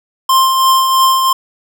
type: tone with tremolo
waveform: square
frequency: 1052 Hz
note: C6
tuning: 9 cents sharp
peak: -7 dBFS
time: 0.29-1.33 s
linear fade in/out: 5 ms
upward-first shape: triangle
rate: 3 Hz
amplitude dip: 45%
effects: none